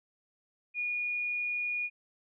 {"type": "tone", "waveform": "sine", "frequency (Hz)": 2444, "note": "D#7", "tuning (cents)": -32, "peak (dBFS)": -30, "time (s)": [0.74, 1.9], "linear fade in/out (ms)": 50, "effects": []}